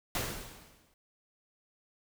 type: noise with exponential decay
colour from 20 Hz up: pink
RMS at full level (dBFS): -31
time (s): 0.15-0.94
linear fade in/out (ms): 1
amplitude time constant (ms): 170
effects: none